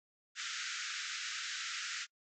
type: band-pass noise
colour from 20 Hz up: pink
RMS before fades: -41 dBFS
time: 0.35-2.07 s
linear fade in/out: 50 ms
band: 1300 to 7400 Hz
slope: 96 dB/octave
effects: noise-tail reverb RT60 0.1 s tail -26 dB re dry